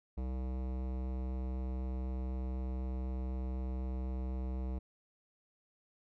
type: tone with hard clipping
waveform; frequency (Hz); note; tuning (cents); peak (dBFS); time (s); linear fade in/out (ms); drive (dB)
sine; 64; C2; -38; -37; 0.17-4.79; 10; 18
effects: none